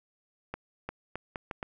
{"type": "accelerating click train", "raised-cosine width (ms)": 0.5, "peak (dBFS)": -20, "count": 6, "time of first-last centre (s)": [0.54, 1.629], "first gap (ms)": 350, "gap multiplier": 0.76, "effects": []}